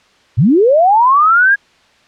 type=linear sweep; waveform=sine; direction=up; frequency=92.5 to 1661.2 Hz; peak=-6 dBFS; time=0.37-1.56 s; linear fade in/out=20 ms; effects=white hiss -50 dBFS RMS until 2.07 s + low-pass 4000 Hz 12 dB/octave